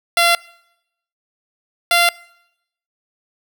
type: tone pair in turn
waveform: 10% pulse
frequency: 686 / 691.2 Hz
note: F5 / F5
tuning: -31 / -18 cents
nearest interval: unison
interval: 13 cents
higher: second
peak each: -3 dBFS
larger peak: neither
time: 0.17-0.35 / 1.91-2.09 s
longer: neither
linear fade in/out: 2 ms
effects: noise-tail reverb RT60 0.8 s tail -23 dB re dry